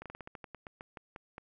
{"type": "slowing click train", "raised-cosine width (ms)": 0.5, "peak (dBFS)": -29, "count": 14, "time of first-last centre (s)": [0.02, 1.381], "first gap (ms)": 37, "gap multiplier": 1.16, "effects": []}